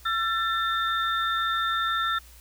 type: tone cluster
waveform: sine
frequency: 1347 / 1769 / 3615 Hz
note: E6 / A6 / A7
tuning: +37 / +9 / +46 cents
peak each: -25 / -30 / -31 dBFS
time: 0.05-2.19 s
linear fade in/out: 10 ms
effects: added 60 Hz sine -49 dBFS peak until 2.4 s + white hiss -53 dBFS RMS until 2.4 s